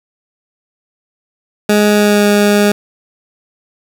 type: tone with pitch glide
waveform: 20% pulse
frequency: 208.6 to 205.8 Hz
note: G#3 to G#3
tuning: +8 to -16 cents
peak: -3 dBFS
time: 1.69-2.72 s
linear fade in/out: 5 ms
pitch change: -24 cents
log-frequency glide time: 1.9-2.26 s
effects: 7-bit